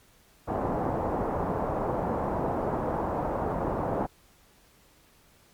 white low-pass noise, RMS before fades -29 dBFS, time 0.47-4.07 s, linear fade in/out 20 ms, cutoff 910 Hz, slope 24 dB/octave, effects pink hiss -60 dBFS RMS until 5.53 s + MP3 96 kbps

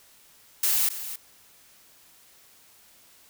blue noise with echo, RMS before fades -23 dBFS, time 0.63-0.89 s, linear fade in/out 5 ms, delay 270 ms, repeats 1, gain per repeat -12 dB, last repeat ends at 1.16 s, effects white hiss -56 dBFS RMS until 3.29 s

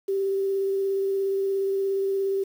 sine tone with vibrato, 390.4 Hz, G4, 7 cents flat, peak -22 dBFS, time 0.08-2.44 s, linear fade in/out 10 ms, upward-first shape square, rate 17 Hz, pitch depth 10 cents each way, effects 8-bit

